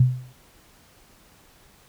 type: tone with exponential decay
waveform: sine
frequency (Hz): 126.7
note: B2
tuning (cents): +45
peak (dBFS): -10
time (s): 0-0.33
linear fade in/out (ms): 5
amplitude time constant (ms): 71
effects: pink hiss -55 dBFS RMS until 1.88 s